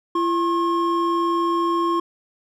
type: tone pair together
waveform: triangle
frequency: 339.2 / 1077 Hz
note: E4 / C6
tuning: +50 / +50 cents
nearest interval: octave + minor sixth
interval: 2000 cents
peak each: -19 dBFS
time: 0.15-2 s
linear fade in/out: 5 ms
effects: none